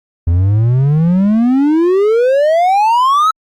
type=exponential sweep; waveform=triangle; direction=up; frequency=82 to 1318.5 Hz; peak=-6 dBFS; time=0.27-3.31 s; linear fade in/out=5 ms; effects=Opus 48 kbps